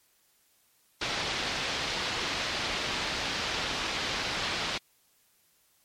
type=low-pass noise; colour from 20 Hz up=white; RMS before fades=-32 dBFS; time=1.01-4.78 s; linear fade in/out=5 ms; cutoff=4600 Hz; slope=24 dB/octave; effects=white hiss -67 dBFS RMS until 5.84 s + MP3 64 kbps